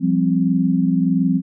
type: chord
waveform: sine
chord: F suspended second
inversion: none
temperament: equal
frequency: 174.61 / 196 / 261.6 Hz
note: F3 / G3 / C4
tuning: 0 / 0 / 0 cents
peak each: -18 / -20 / -18 dBFS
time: 0-1.42 s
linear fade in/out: 50 ms
effects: none